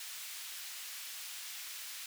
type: high-pass noise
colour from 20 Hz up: pink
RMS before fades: -45 dBFS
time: 0-2.06 s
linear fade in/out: 2 ms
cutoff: 2400 Hz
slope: 12 dB/octave
effects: none